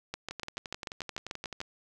two click trains, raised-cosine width 0.2 ms, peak -18 / -21 dBFS, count 11 / 16, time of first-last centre 0.14-1.604 / 0.31-1.614 s, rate 6.83 / 11.5 Hz, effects none

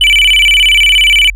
triangle tone with vibrato, 2637 Hz, E7, in tune, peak -3 dBFS, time 0.01-1.3 s, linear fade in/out 2 ms, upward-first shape square, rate 17 Hz, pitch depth 220 cents each way, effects added 45 Hz sine -20 dBFS peak until 1.35 s

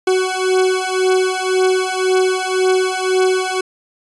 40% pulse beating tone pair, 372.2 / 374.1 Hz, F#4 / F#4, +10 / +19 cents, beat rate 1.9 Hz, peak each -16 dBFS, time 0.07-3.61 s, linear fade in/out 5 ms, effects resampled to 24000 Hz

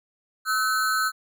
square ring-modulated tone, 1404 Hz, F6, 9 cents sharp, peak -19 dBFS, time 0.45-1.12 s, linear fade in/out 50 ms, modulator 110 Hz, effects none

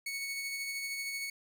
sawtooth tone with tremolo, 2217 Hz, C#7, in tune, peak -31 dBFS, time 0.06-1.3 s, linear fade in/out 5 ms, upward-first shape sine, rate 13 Hz, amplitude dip 30%, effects none

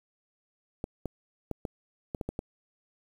clicks, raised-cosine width 2 ms, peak -19 dBFS, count 8, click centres 0.841 / 1.057 / 1.513 / 1.652 / 2.148 / 2.212 / 2.29 / 2.391 s, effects 8-bit

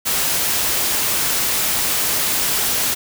white noise, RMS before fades -19 dBFS, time 0.05-2.95 s, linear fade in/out 20 ms, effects none

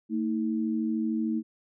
sine tone pair together, 225.4 / 318.7 Hz, A3 / D#4, +42 / +42 cents, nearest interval tritone, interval 600 cents, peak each -27 / -30 dBFS, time 0.09-1.43 s, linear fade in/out 50 ms, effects none

